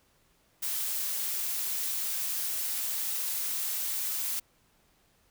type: noise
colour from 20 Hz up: blue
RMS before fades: -32 dBFS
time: 0.62-4.4 s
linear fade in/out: 10 ms
effects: pink hiss -67 dBFS RMS until 5.3 s